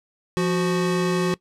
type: tone pair together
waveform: square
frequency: 173.7 / 368.1 Hz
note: F3 / F#4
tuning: -9 / -9 cents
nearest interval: octave + minor second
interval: 1300 cents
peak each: -23 dBFS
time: 0.37-1.34 s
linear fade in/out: 0 ms
effects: noise-tail reverb RT60 0.1 s tail -20 dB re dry + low-pass 9000 Hz 12 dB/octave